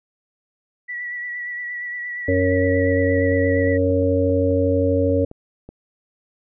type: tone with vibrato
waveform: sine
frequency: 1948 Hz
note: B6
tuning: 24 cents flat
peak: -26 dBFS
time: 0.88-3.78 s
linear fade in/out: 20 ms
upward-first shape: triangle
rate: 8.6 Hz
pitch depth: 30 cents each way
type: harmonic tone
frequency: 92.5 Hz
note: F#2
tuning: in tune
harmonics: 1 / 3 / 5 / 6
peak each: -21 / -21 / -21 / -21 dBFS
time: 2.28-5.25 s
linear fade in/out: 5 ms
type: clicks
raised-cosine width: 2 ms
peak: -24 dBFS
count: 12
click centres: 3.182 / 3.321 / 3.584 / 3.638 / 3.675 / 3.904 / 4.026 / 4.3 / 4.507 / 5.099 / 5.314 / 5.69 s
effects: none